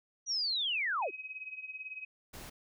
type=linear sweep; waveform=sine; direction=down; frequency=5880 to 293.2 Hz; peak=-30 dBFS; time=0.26-1.11 s; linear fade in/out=50 ms
type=tone with tremolo; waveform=sine; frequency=2535 Hz; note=D#7; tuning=32 cents sharp; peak=-37 dBFS; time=1.02-2.05 s; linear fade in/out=5 ms; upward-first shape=triangle; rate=18 Hz; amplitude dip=85%
type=noise; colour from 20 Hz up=pink; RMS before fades=-47 dBFS; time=2.33-2.5 s; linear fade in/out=10 ms
effects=none